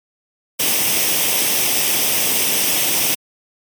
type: noise with comb filter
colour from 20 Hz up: white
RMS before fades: -17 dBFS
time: 0.59-3.15 s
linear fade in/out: 10 ms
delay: 0.35 ms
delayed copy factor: +0.55
effects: high-pass 150 Hz 12 dB/octave + MP3 96 kbps